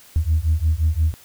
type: beating tone pair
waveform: sine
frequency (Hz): 76.5 / 82.2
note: D#2 / E2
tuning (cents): -29 / -4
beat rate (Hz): 5.7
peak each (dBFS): -18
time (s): 0.16-1.14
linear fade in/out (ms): 0
effects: tanh soft clip ceiling -10 dBFS + white hiss -48 dBFS RMS until 1.24 s